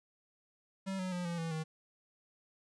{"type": "tone with pitch steps", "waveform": "square", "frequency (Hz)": [192.5, 185.09, 177.96, 171.1, 164.51, 158.18], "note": ["G3", "F#3", "F3", "F3", "E3", "D#3"], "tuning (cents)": [-31, 1, 33, -35, -3, 29], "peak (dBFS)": -36, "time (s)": [0.86, 1.64], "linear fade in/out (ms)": 20, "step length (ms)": 130, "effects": ["resampled to 22050 Hz", "12-bit"]}